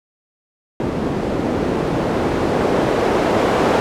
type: noise with low-pass filter sweep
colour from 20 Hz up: blue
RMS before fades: -18 dBFS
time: 0.8-3.8 s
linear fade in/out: 0 ms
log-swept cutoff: 280 to 550 Hz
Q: 0.98
effects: none